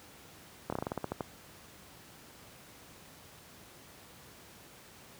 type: slowing click train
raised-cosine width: 1 ms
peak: -19 dBFS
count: 11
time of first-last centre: 0.7-1.208 s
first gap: 25 ms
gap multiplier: 1.15
effects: pink hiss -54 dBFS RMS until 5.19 s + high-pass 80 Hz 12 dB/octave